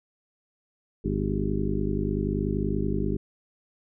harmonic tone with a mistuned harmonic, 50.4 Hz, G1, 49 cents sharp, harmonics 1 / 2 / 3 / 4 / 5 / 6 / 7 / 8, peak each -31 / -33 / -32 / -30 / -35 / -33 / -34 / -34 dBFS, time 1.04-3.17 s, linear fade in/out 10 ms, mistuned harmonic 7, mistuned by +81 cents, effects none

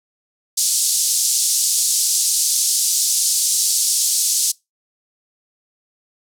white band-pass noise, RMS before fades -18 dBFS, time 0.57-4.52 s, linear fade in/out 10 ms, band 4700 to 10000 Hz, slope 24 dB/octave, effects noise-tail reverb RT60 0.2 s tail -23 dB re dry

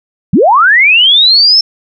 sine linear sweep, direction up, 133.3 to 5380 Hz, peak -3 dBFS, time 0.33-1.61 s, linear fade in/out 5 ms, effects none

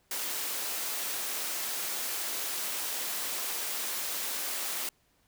white high-pass noise, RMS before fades -34 dBFS, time 0.11-4.89 s, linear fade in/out 2 ms, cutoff 310 Hz, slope 12 dB/octave, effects pink hiss -69 dBFS RMS until 5.27 s

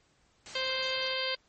white noise, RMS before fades -44 dBFS, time 0.46-1.14 s, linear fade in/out 0 ms
harmonic tone, 523.3 Hz, C5, in tune, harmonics 1 / 2 / 3 / 4 / 5 / 6 / 7 / 8 / 9, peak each -36 / -41 / -40 / -38 / -40 / -36 / -40 / -40 / -38 dBFS, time 0.55-1.35 s, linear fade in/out 5 ms
effects pink hiss -68 dBFS RMS until 1.48 s + MP3 32 kbps

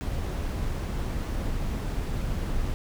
brown noise, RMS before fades -29 dBFS, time 0.01-2.74 s, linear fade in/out 0 ms, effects none

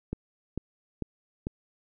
click train, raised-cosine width 3 ms, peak -18 dBFS, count 4, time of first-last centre 0.13-1.469 s, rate 2.24 Hz, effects none

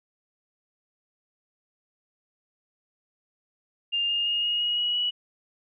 sine tone with pitch steps, 2806 / 2827 / 2848 / 2870 / 2892 / 2913 / 2935 Hz, F7 / F7 / F7 / F7 / F#7 / F#7 / F#7, +8 / +20 / +33 / +47 / -40 / -28 / -15 cents, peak -23 dBFS, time 3.92-5.11 s, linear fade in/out 20 ms, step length 170 ms, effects none

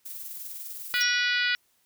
violet noise with tremolo, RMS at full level -37 dBFS, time 0.05-1.03 s, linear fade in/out 10 ms, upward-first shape sine, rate 20 Hz, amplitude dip 40%
harmonic tone, 489.2 Hz, B4, 16 cents flat, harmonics 3 / 4 / 5 / 6 / 7 / 8 / 9 / 10, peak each -27 / -29 / -31 / -33 / -34 / -35 / -36 / -37 dBFS, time 0.94-1.55 s, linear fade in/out 0 ms
sine tone with exponential decay, 5588 Hz, F8, in tune, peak -23 dBFS, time 1.01-1.57 s, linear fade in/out 0 ms, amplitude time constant 120 ms
effects white hiss -68 dBFS RMS until 1.85 s

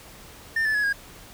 triangle tone with pitch steps, 1800 / 1742.7 / 1687.2 / 1633.5 Hz, A6 / A6 / G#6 / G#6, +39 / -17 / +27 / -29 cents, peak -19 dBFS, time 0.56-0.928 s, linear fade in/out 5 ms, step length 92 ms, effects pink hiss -46 dBFS RMS until 1.33 s

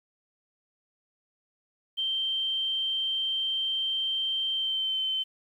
sine tone with pitch glide, 3136 to 3082 Hz, G7 to G7, 0 to -30 cents, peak -26 dBFS, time 1.97-5.24 s, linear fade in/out 20 ms, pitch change -30 cents, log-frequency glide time 4.53-5 s, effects 10-bit

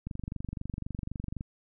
click train, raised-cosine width 5 ms, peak -23 dBFS, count 33, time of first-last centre 0.07-1.409 s, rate 23.9 Hz, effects none

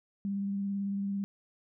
sine tone with vibrato, 198.7 Hz, G3, 24 cents sharp, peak -30 dBFS, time 0.25-1.24 s, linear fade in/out 0 ms, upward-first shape sine, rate 18 Hz, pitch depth 16 cents each way, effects none

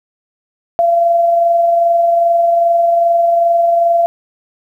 sine tone with amplitude modulation, 682 Hz, F5, 41 cents flat, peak -7 dBFS, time 0.79-4.06 s, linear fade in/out 0 ms, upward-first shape sine, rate 22.5 Hz, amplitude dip 30%, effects 8-bit

